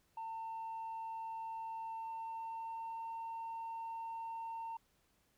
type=tone with pitch glide; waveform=sine; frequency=900 to 909.9 Hz; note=A5 to A#5; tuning=+39 to -42 cents; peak=-39 dBFS; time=0.17-4.77 s; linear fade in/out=5 ms; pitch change=+19 cents; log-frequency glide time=1.82-3.19 s; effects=tanh soft clip ceiling -39 dBFS + pink hiss -75 dBFS RMS until 5.37 s